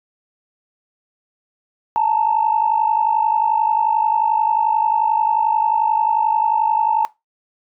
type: tone pair together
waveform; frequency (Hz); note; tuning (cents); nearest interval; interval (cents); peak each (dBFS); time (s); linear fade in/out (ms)
sine; 863 / 914.3; A5 / A#5; -34 / -34; minor second; 100; -17 / -16; 1.96-7.05; 0
effects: noise-tail reverb RT60 0.2 s tail -20 dB re dry + tanh soft clip ceiling -6 dBFS